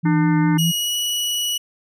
sine tone with vibrato, 164.81 Hz, E3, in tune, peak -16 dBFS, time 0.03-0.72 s, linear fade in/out 20 ms, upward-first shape triangle, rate 4.9 Hz, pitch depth 37 cents each way
harmonic tone, 300.2 Hz, D4, 38 cents sharp, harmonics 1 / 3 / 4 / 5 / 6 / 7, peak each -18 / -27 / -35 / -32 / -34 / -34 dBFS, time 0.05-0.58 s, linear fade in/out 10 ms
sawtooth tone with pitch glide, 2900 to 2932 Hz, F#7 to F#7, -35 to -16 cents, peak -17 dBFS, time 0.58-1.58 s, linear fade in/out 10 ms, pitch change +19 cents, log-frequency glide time 0.76-0.96 s
effects none

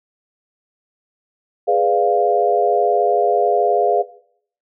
sine chord, G# diminished seventh, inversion none, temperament equal, 415.3 / 493.9 / 587.3 / 698.5 Hz, G#4 / B4 / D5 / F5, 0 / 0 / 0 / 0 cents, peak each -18 / -19 / -21 / -16 dBFS, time 1.67-4.03 s, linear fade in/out 20 ms, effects noise-tail reverb RT60 0.6 s tail -17 dB re dry

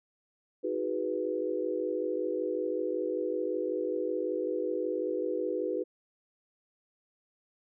sine chord, G# minor seventh, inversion second, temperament equal with one note detuned, 316.9 / 370 / 415.3 / 493.9 Hz, D#4 / F#4 / G#4 / B4, +32 / 0 / 0 / 0 cents, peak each -36 / -34 / -36 / -33 dBFS, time 0.63-5.84 s, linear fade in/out 20 ms, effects none

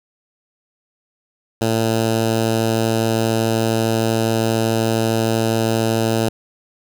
10% pulse tone with notch filter, 112.8 Hz, A2, 44 cents sharp, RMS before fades -18 dBFS, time 1.61-6.29 s, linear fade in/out 5 ms, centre 1900 Hz, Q 1.9, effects none

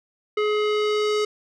square tone with low-pass filter sweep, 422.3 Hz, G#4, 29 cents sharp, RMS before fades -22 dBFS, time 0.37-1.25 s, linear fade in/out 5 ms, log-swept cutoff 2600 to 5600 Hz, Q 1.3, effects none

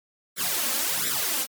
white noise with flanger, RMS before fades -26 dBFS, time 0.36-1.47 s, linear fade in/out 50 ms, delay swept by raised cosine 0.53 to 3.83 ms, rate 1.4 Hz, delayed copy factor +1, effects high-pass 150 Hz 12 dB/octave + MP3 96 kbps

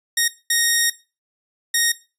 10% pulse tone bursts at uneven times, 1864.7 Hz, A#6, in tune, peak -7 dBFS, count 3, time 0.17-0.28 / 0.5-0.9 / 1.74-1.92 s, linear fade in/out 5 ms, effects noise-tail reverb RT60 0.3 s tail -18 dB re dry + resampled to 32000 Hz

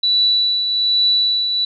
sine tone with tremolo, 3951 Hz, B7, in tune, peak -11 dBFS, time 0.03-1.65 s, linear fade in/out 5 ms, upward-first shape triangle, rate 1.2 Hz, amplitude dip 50%, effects none

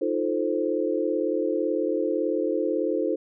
sine chord, F dominant seventh, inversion third, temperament equal, 311.1 / 349.2 / 440 / 523.3 Hz, Eb4 / F4 / A4 / C5, 0 / 0 / 0 / 0 cents, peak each -28 dBFS, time 0.01-3.16 s, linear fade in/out 10 ms, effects none

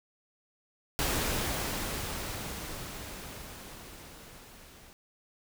pink noise with level ramp, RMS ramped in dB -29 to -54 dBFS, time 0.99-4.93 s, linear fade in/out 0 ms, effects none

